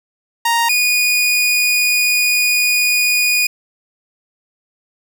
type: tone pair in turn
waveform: sawtooth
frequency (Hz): 932.3 / 2461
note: A#5 / D#7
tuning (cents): 0 / -20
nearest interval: octave + perfect fourth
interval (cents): 1680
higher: second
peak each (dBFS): -9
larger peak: neither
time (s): 0.45-0.69 / 0.69-3.47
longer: second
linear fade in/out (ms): 5
effects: none